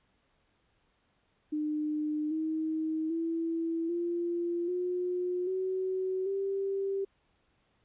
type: tone with pitch steps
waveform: sine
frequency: 303 / 316.2 / 330 / 344.5 / 359.5 / 375.2 / 391.6 Hz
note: D#4 / D#4 / E4 / F4 / F#4 / F#4 / G4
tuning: -46 / +28 / +2 / -24 / -50 / +24 / -2 cents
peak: -29 dBFS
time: 1.52-7.05 s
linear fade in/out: 10 ms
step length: 790 ms
effects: pink hiss -72 dBFS RMS until 7.84 s + resampled to 8000 Hz